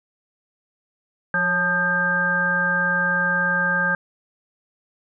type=harmonic tone with a mistuned harmonic; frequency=176.2 Hz; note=F3; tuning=16 cents sharp; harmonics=1 / 3 / 5 / 7 / 9; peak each=-28 / -30 / -30 / -28 / -19 dBFS; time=1.34-3.95 s; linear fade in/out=2 ms; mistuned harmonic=3; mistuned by=+66 cents; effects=none